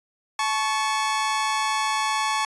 sawtooth tone pair together, 868 / 1110.2 Hz, A5 / C#6, -24 / +2 cents, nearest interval major third, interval 426 cents, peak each -21 dBFS, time 0.39-2.45 s, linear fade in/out 2 ms, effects resampled to 22050 Hz

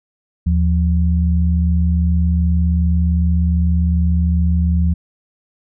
sine tone pair together, 77.78 / 175.17 Hz, D#2 / F3, 0 / +6 cents, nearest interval octave + major second, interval 1406 cents, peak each -13 / -18 dBFS, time 0.46-4.94 s, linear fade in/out 10 ms, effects none

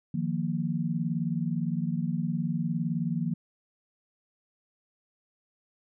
sine chord, Eb suspended second, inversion none, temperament just, 155.56 / 175.01 / 233.3 Hz, Eb3 / F3 / Bb3, 0 / +4 / +2 cents, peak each -31 / -30 / -32 dBFS, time 0.14-3.34 s, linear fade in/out 5 ms, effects none

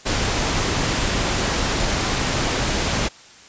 pink noise, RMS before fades -21 dBFS, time 0.05-3.09 s, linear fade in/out 20 ms, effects white hiss -45 dBFS RMS until 3.48 s + resampled to 16000 Hz

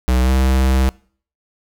square tone with pitch glide, 63.1 to 65.4 Hz, B1 to C2, +38 to 0 cents, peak -13 dBFS, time 0.08-0.89 s, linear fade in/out 0 ms, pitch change +62 cents, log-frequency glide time 0.23-0.31 s, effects noise-tail reverb RT60 0.5 s tail -24 dB re dry

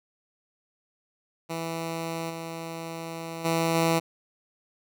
10% pulse tone with level steps, 164.81 Hz, E3, in tune, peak -22 / -26 / -15 / -13 dBFS, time 1.49-4 s, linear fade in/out 20 ms, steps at 2.29 / 3.44 / 3.74 s, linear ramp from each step 20 ms, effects none

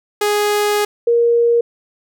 sawtooth / sine tone pair in turn, 415.3 / 470.4 Hz, G#4 / A#4, 0 / +16 cents, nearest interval major second, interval 216 cents, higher second, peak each -10 dBFS, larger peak neither, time 0.21-0.85 / 1.07-1.61 s, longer first, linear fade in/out 5 ms, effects none

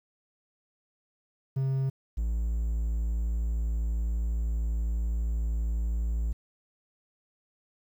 triangle tone pair in turn, 133.9 / 56.18 Hz, C3 / A1, +40 / +37 cents, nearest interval octave + minor third, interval 1503 cents, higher first, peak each -23 / -24 dBFS, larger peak first, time 1.56-1.9 / 2.17-6.33 s, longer second, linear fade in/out 10 ms, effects 10-bit

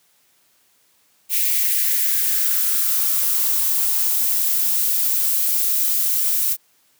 violet noise with high-pass filter sweep, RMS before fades -19 dBFS, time 1.29-6.57 s, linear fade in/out 50 ms, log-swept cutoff 2300 to 320 Hz, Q 3.4, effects white hiss -60 dBFS RMS until 6.99 s + high-pass 80 Hz 12 dB/octave

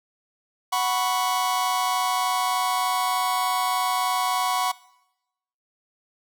45% pulse chord, F# suspended fourth, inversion none, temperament just, 740 / 986.7 / 1110 Hz, F#5 / B5 / C#6, 0 / -2 / +2 cents, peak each -26 dBFS, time 0.72-4.72 s, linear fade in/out 10 ms, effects noise-tail reverb RT60 0.9 s tail -21 dB re dry

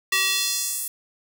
square tone with high-pass filter sweep, 382.6 Hz, G4, 42 cents flat, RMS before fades -24 dBFS, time 0.12-0.88 s, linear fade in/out 5 ms, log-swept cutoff 2000 to 11000 Hz, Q 1.3, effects none

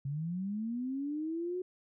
sine linear sweep, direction up, 134 to 370 Hz, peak -33 dBFS, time 0.05-1.62 s, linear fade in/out 5 ms, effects none

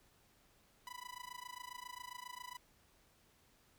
sawtooth tone with amplitude modulation, 991 Hz, B5, 6 cents sharp, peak -40 dBFS, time 0.87-2.57 s, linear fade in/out 0 ms, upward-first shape sine, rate 27.4 Hz, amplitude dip 95%, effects pink hiss -70 dBFS RMS until 3.78 s

